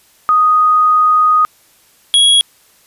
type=tone pair in turn; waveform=sine / square; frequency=1244.5 / 3322 Hz; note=D#6 / G#7; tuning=0 / 0 cents; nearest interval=octave + perfect fourth; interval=1700 cents; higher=second; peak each=-7 dBFS; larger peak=neither; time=0.29-1.45 / 2.14-2.41 s; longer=first; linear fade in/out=0 ms; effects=white hiss -50 dBFS RMS until 2.86 s + resampled to 32000 Hz